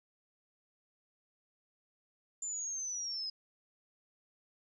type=linear sweep; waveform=sine; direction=down; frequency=7190 to 5020 Hz; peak=-36 dBFS; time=2.42-3.3 s; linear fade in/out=5 ms; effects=none